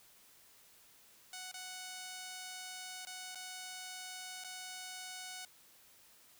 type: tone with dropouts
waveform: 5% pulse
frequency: 740 Hz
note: F#5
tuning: in tune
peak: -33 dBFS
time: 1.33-5.45 s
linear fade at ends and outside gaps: 2 ms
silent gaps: 1.515-1.541 / 3.051-3.07 / 3.348-3.355 / 4.439-4.445 s
effects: white hiss -63 dBFS RMS until 6.39 s